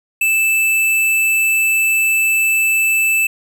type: tone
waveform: square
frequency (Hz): 2637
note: E7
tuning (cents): 0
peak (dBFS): -13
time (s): 0.21-3.27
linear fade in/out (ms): 5
effects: none